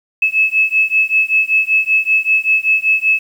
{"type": "beating tone pair", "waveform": "sine", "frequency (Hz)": [2594, 2599.2], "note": ["E7", "E7"], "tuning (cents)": [-28, -25], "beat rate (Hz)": 5.2, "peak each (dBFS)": -14, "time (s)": [0.22, 3.19], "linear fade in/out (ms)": 5, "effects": ["7-bit"]}